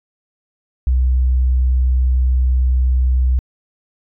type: tone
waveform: sine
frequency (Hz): 63.5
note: B1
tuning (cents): +49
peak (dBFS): -10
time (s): 0.87-3.39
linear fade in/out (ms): 0
effects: tanh soft clip ceiling -8 dBFS